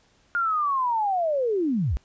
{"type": "linear sweep", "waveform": "sine", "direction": "down", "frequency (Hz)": [1424, 43.44], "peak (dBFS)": -21, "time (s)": [0.35, 1.97], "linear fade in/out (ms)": 0, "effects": ["pink hiss -62 dBFS RMS until 2.04 s", "resampled to 16000 Hz"]}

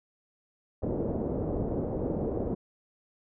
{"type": "low-pass noise", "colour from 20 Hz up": "white", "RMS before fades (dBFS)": -31, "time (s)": [0.82, 2.55], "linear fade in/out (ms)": 10, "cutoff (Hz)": 520, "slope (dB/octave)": 24, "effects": []}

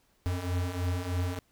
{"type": "beating tone pair", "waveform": "square", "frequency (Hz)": [87.31, 90.51], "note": ["F2", "F#2"], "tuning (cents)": [0, -38], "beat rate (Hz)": 3.2, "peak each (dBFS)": [-35, -31], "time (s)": [0.26, 1.39], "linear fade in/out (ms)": 0, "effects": ["pink hiss -69 dBFS RMS until 1.51 s"]}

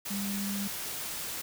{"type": "tone in noise", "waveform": "sine", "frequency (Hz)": 200, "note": "G3", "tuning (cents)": 35, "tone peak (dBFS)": -32, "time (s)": [0.1, 0.68], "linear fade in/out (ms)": 10, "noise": "white", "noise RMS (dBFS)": -37, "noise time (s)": [0.05, 1.42], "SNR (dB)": 2, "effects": []}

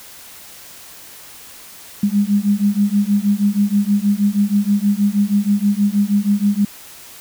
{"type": "beating tone pair", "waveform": "sine", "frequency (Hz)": [200.5, 206.8], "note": ["G3", "G#3"], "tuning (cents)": [39, -7], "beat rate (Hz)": 6.3, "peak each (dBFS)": -16, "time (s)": [2.03, 6.65], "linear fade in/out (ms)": 5, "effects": ["white hiss -39 dBFS RMS until 7.2 s"]}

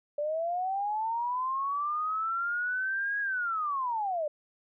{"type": "linear two-way sweep", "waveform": "sine", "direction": "up then down", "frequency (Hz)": [578, 1661.2, 578], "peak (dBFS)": -28, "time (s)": [0.18, 4.28], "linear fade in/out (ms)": 5, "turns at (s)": 3.2, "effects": []}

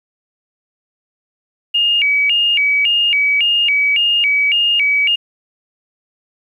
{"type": "tone with vibrato", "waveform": "sine", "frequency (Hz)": 2541, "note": "D#7", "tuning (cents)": 36, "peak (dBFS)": -11, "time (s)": [1.74, 5.16], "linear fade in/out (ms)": 10, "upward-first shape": "square", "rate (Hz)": 1.8, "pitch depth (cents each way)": 190, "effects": ["8-bit"]}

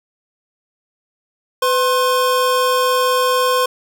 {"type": "tone pair together", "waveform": "square", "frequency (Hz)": [502, 1063.7], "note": ["B4", "C6"], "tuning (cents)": [28, 28], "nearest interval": "octave + minor second", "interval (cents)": 1300, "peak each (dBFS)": [-17, -17], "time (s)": [1.62, 3.66], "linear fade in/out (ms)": 5, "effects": []}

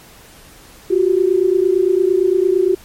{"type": "tone pair together", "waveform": "sine", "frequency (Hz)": [356.3, 385.1], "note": ["F4", "G4"], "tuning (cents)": [35, -31], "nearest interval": "minor second", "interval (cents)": 134, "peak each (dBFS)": -14, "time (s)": [0.9, 2.75], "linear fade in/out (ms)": 10, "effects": ["pink hiss -43 dBFS RMS until 2.84 s", "MP3 64 kbps"]}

